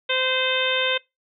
harmonic tone, 517 Hz, C5, 21 cents flat, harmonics 1 / 2 / 3 / 4 / 5 / 6 / 7, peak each -26 / -32 / -28 / -29 / -27 / -27 / -26 dBFS, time 0.09-0.98 s, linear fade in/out 10 ms, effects noise-tail reverb RT60 0.2 s tail -23 dB re dry

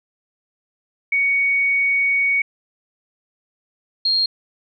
sine tone pair in turn, 2235 / 4231 Hz, C#7 / C8, +14 / +19 cents, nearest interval major seventh, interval 1105 cents, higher second, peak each -15 / -15 dBFS, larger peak neither, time 1.12-2.42 / 4.05-4.26 s, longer first, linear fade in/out 5 ms, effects none

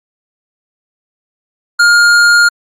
sine tone with hard clipping, 1415 Hz, F6, 22 cents sharp, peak -6 dBFS, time 1.79-2.49 s, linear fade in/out 10 ms, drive 18 dB, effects low-pass 9000 Hz 12 dB/octave + Opus 48 kbps

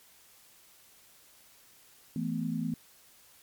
sine chord, E suspended fourth, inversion none, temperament equal with one note detuned, 164.81 / 220 / 250 Hz, E3 / A3 / B3, 0 / 0 / +21 cents, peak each -34 dBFS, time 2.16-2.74 s, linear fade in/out 2 ms, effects white hiss -59 dBFS RMS until 3.42 s + MP3 96 kbps

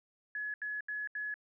sine tone bursts, 1696 Hz, G#6, 36 cents sharp, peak -35 dBFS, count 4, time 0.35-1.341 s, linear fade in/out 2 ms, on 190 ms, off 77 ms, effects none

